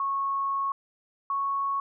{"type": "tone pair in turn", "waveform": "sine", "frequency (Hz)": [1100, 1106.4], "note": ["C#6", "C#6"], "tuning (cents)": [-14, -4], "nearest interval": "unison", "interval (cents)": 10, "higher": "second", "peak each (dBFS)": -25, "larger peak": "neither", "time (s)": [[0, 0.72], [1.3, 1.8]], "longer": "first", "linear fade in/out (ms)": 2, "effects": []}